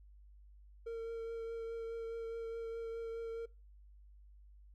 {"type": "tone with vibrato", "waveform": "triangle", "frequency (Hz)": 457.4, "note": "A#4", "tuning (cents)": -33, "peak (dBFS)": -37, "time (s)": [0.86, 3.46], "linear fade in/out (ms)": 10, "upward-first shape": "triangle", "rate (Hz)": 4.8, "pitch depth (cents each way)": 16, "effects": ["noise-tail reverb RT60 0.3 s tail -22 dB re dry", "added 50 Hz sine -56 dBFS peak until 4.74 s"]}